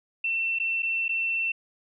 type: tone with dropouts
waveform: sine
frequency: 2692 Hz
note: E7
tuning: 36 cents sharp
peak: -24 dBFS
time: 0.24-1.52 s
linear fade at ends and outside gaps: 5 ms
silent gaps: 0.588-0.598 / 0.823-0.829 / 1.082-1.091 s
effects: none